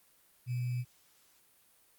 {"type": "tone with sample-and-hold", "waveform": "sine", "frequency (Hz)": 123.47, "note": "B2", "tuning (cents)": 0, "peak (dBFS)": -31, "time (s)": [0.46, 0.85], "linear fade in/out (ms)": 50, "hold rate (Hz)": 2450, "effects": ["white hiss -66 dBFS RMS until 1.98 s", "Opus 32 kbps"]}